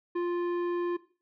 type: tone with tanh clipping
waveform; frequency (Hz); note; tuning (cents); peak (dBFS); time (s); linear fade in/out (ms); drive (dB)
sine; 349.2; F4; 0; -29; 0.15-0.97; 10; 12
effects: noise-tail reverb RT60 0.4 s tail -17 dB re dry